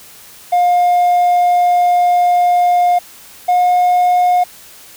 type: tone pair in turn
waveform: triangle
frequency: 710 / 718.2 Hz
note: F5 / F5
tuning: +28 / +48 cents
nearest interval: unison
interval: 20 cents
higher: second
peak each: -6 dBFS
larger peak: neither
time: 0.52-2.99 / 3.48-4.44 s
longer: first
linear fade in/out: 10 ms
effects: tanh soft clip ceiling -3 dBFS + white hiss -39 dBFS RMS until 4.96 s